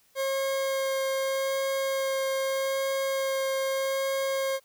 40% pulse tone with vibrato, 538 Hz, C5, 48 cents sharp, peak -25 dBFS, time 0.15-4.6 s, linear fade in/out 50 ms, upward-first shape sine, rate 0.81 Hz, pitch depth 9 cents each way, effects white hiss -64 dBFS RMS until 4.64 s

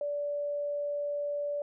sine tone, 580 Hz, D5, 22 cents flat, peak -30 dBFS, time 0.01-1.62 s, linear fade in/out 2 ms, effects none

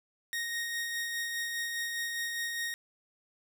sawtooth tone with tremolo, 1864.7 Hz, A#6, in tune, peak -28 dBFS, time 0.33-2.74 s, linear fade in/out 0 ms, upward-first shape sine, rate 4.9 Hz, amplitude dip 30%, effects none

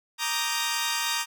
10% pulse chord, Eb major seventh, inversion second, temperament equal, 932.3 / 1174.7 / 1244.5 / 1568 Hz, Bb5 / D6 / Eb6 / G6, 0 / 0 / 0 / 0 cents, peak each -20 / -25 / -25 / -24 dBFS, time 0.18-1.26 s, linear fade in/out 50 ms, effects none

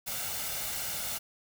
white noise with comb filter, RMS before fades -35 dBFS, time 0.06-1.19 s, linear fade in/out 20 ms, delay 1.4 ms, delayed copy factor +0.5, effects none

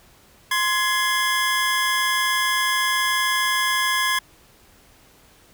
25% pulse tone pair together, 1044.4 / 1681 Hz, C6 / G#6, -3 / +20 cents, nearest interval minor sixth, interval 823 cents, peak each -18 dBFS, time 0.51-4.19 s, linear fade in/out 5 ms, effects pink hiss -53 dBFS RMS until 5.53 s

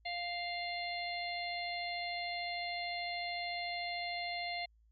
harmonic tone, 698.5 Hz, F5, in tune, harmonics 1 / 3 / 4 / 5 / 6, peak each -40 / -41 / -49 / -49 / -44 dBFS, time 0.05-4.66 s, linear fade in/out 10 ms, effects added 55 Hz sine -64 dBFS peak until 4.91 s

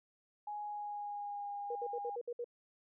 sine tone with pitch glide, 833 to 812.6 Hz, G#5 to G#5, +5 to -38 cents, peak -39 dBFS, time 0.47-2.16 s, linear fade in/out 5 ms, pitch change -43 cents, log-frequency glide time 0.64-1.5 s
sine tone bursts, 479.5 Hz, A#4, 49 cents sharp, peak -37 dBFS, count 7, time 1.7-2.444 s, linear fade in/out 5 ms, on 54 ms, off 61 ms
effects none

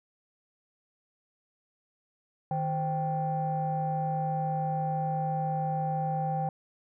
sine tone cluster, 156 / 522 / 783 Hz, D#3 / C5 / G5, +5 / -4 / -2 cents, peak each -30 / -37 / -29 dBFS, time 2.51-6.49 s, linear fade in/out 2 ms, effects tanh soft clip ceiling -20 dBFS

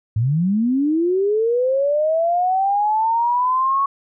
sine linear sweep, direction up, 102.5 to 1114 Hz, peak -15 dBFS, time 0.16-3.86 s, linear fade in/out 5 ms, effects none

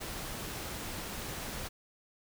pink noise, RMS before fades -40 dBFS, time 0-1.69 s, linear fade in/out 20 ms, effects none

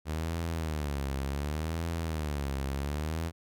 sawtooth tone with vibrato, 75.3 Hz, D2, 44 cents sharp, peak -27 dBFS, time 0.05-3.32 s, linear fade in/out 50 ms, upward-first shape sine, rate 0.68 Hz, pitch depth 180 cents each way, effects none

